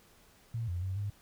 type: tone with pitch steps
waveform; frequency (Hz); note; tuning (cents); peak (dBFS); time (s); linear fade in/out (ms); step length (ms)
sine; 115 / 88 / 94.4 / 101.9; A#2 / F2 / F#2 / G#2; -23 / +14 / +35 / -32; -32; 0.54-1.1; 5; 140
effects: pink hiss -62 dBFS RMS until 1.21 s